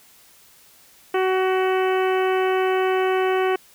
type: harmonic tone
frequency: 375.3 Hz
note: F#4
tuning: 25 cents sharp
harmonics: 1 / 2 / 3 / 4 / 5 / 6 / 7 / 8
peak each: -19 / -25 / -29 / -31 / -33 / -35 / -36 / -37 dBFS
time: 1.14-3.56 s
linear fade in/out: 5 ms
effects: white hiss -52 dBFS RMS until 3.74 s